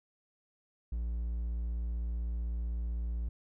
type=tone; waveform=triangle; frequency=57.9 Hz; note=A#1; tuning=11 cents flat; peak=-30 dBFS; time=0.92-3.29 s; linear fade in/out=5 ms; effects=none